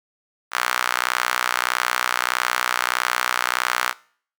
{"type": "tone with high-pass filter", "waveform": "sawtooth", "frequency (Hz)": 61.6, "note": "B1", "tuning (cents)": -4, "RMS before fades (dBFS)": -23, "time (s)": [0.51, 3.94], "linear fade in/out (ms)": 50, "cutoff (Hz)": 1300, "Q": 2.1, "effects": ["noise-tail reverb RT60 0.5 s tail -21 dB re dry"]}